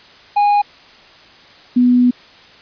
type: tone pair in turn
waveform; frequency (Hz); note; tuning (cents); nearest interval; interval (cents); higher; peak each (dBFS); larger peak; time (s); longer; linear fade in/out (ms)
triangle / sine; 822 / 246.8; G#5 / B3; -18 / -1; octave + major sixth; 2083; first; -8; neither; 0.36-0.62 / 1.76-2.11; second; 10
effects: white hiss -43 dBFS RMS until 2.61 s + resampled to 11025 Hz